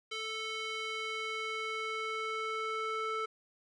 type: tone with band-pass filter sweep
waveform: square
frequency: 440 Hz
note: A4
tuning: in tune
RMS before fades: -37 dBFS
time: 0.11-3.26 s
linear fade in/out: 10 ms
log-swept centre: 3000 to 1400 Hz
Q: 1.5
effects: resampled to 22050 Hz + 11-bit